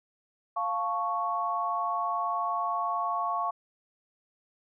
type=chord; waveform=sine; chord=F augmented; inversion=none; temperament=equal; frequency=698.5 / 880 / 1108.7 Hz; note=F5 / A5 / C#6; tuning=0 / 0 / 0 cents; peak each=-32 / -35 / -29 dBFS; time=0.56-3.51 s; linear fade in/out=10 ms; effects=none